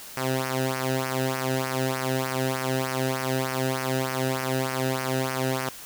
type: tone with flanger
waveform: sawtooth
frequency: 130.81 Hz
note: C3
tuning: in tune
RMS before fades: -27 dBFS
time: 0.17-5.69 s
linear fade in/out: 0 ms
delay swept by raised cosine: 0.26 to 0.93 ms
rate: 3.3 Hz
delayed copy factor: -0.85
effects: white hiss -42 dBFS RMS until 5.85 s